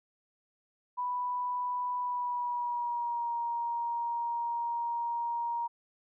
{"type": "tone with pitch glide", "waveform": "sine", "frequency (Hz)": [987.8, 940.5], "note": ["B5", "A#5"], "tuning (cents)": [0, 15], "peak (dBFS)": -30, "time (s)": [0.97, 5.68], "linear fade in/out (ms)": 20, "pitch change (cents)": -85, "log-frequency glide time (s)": [1.99, 3.33], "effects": []}